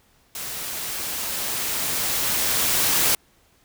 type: noise with level ramp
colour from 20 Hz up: white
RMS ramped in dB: -32 to -19 dBFS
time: 0.35-3.15 s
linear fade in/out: 2 ms
effects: pink hiss -60 dBFS RMS until 3.64 s